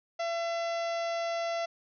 harmonic tone with a mistuned harmonic, 675 Hz, E5, 41 cents sharp, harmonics 1 / 2 / 3 / 4 / 5 / 6 / 7 / 8 / 9, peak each -30 / -41 / -42 / -46 / -48 / -52 / -49 / -50 / -51 dBFS, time 0.19-1.66 s, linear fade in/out 10 ms, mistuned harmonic 7, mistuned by -19 cents, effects none

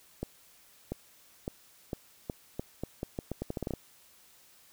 accelerating click train, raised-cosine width 2 ms, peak -20 dBFS, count 17, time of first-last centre 0.23-3.737 s, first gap 690 ms, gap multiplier 0.81, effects white hiss -60 dBFS RMS until 4.72 s

